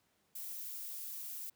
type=noise; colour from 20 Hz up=violet; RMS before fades=-44 dBFS; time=0.35-1.5 s; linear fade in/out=5 ms; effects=pink hiss -75 dBFS RMS until 1.55 s + high-pass 100 Hz 12 dB/octave